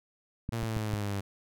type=clicks; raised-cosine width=5 ms; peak=-21 dBFS; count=4; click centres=0.491 / 0.63 / 0.768 / 0.937 s
type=exponential sweep; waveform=sawtooth; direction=down; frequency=116.54 to 98.3 Hz; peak=-27 dBFS; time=0.52-1.21 s; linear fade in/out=10 ms
effects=none